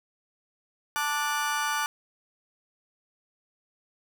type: chord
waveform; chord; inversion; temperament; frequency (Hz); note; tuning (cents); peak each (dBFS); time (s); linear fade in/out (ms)
35% pulse; D major; second; just; 881 / 1174.7 / 1468.3; A5 / D6 / F#6; +2 / 0 / -14; -29; 0.96-1.86; 0
effects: none